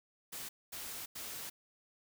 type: noise bursts at uneven times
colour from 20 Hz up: white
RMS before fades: -44 dBFS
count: 3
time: 0.32-0.49 / 0.72-1.06 / 1.15-1.5 s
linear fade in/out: 10 ms
effects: none